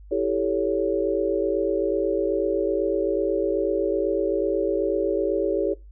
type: chord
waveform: sine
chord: A dominant seventh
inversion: second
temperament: equal with one note detuned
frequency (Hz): 329.6 / 392 / 440 / 559.2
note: E4 / G4 / A4 / C#5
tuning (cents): 0 / 0 / 0 / +15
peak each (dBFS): -27 / -25 / -26 / -26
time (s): 0.11-5.74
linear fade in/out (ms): 10
effects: noise-tail reverb RT60 0.2 s tail -18 dB re dry + added 50 Hz sine -42 dBFS peak until 5.91 s